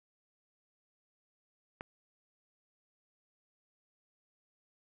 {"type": "click", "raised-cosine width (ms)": 0.5, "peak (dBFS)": -25, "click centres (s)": 1.809, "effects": []}